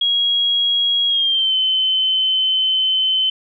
sine tone with pitch glide, 3300 to 3061 Hz, G#7 to G7, -12 to -42 cents, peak -14 dBFS, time 0.01-3.3 s, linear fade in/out 5 ms, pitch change -130 cents, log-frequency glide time 1.08-1.55 s, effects none

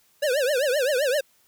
square tone with vibrato, 546 Hz, C#5, 26 cents flat, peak -21 dBFS, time 0.22-1.21 s, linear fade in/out 10 ms, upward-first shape triangle, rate 7.7 Hz, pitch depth 240 cents each way, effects white hiss -62 dBFS RMS until 1.47 s

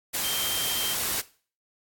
sine tone in noise, 3156 Hz, G7, 11 cents sharp, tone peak -29 dBFS, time 0.23-0.95 s, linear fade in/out 20 ms, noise white, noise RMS -28 dBFS, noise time 0.13-1.22 s, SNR -4 dB, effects noise-tail reverb RT60 0.4 s tail -18 dB re dry + AAC 64 kbps

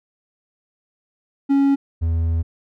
triangle tone pair in turn, 277.2 / 82.41 Hz, C#4 / E2, 0 / 0 cents, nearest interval octave + major sixth, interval 2100 cents, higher first, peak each -11 / -15 dBFS, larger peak first, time 1.49-1.76 / 2.01-2.43 s, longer second, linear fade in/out 20 ms, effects none

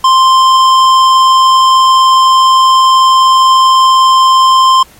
sine tone with hard clipping, 1046.5 Hz, C6, in tune, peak -5 dBFS, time 0.04-4.83 s, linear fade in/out 5 ms, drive 12 dB, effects pink hiss -40 dBFS RMS until 4.99 s + MP3 64 kbps

